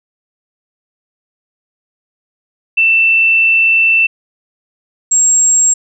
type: tone pair in turn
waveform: sine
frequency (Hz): 2671 / 7555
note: E7 / A#8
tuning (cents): +22 / +22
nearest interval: octave + tritone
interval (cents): 1800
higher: second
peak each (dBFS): -7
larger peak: neither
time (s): 2.77-4.07 / 5.11-5.74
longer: first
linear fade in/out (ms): 10
effects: none